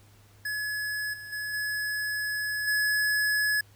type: tone with level steps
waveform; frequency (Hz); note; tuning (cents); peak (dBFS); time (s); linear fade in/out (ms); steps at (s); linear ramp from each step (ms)
square; 1698; G#6; +38; -30 / -40 / -32 / -29 / -24; 0.45-3.61; 5; 1.13 / 1.32 / 1.53 / 2.67; 10
effects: added 102 Hz sine -55 dBFS peak until 3.75 s + pink hiss -60 dBFS RMS until 3.75 s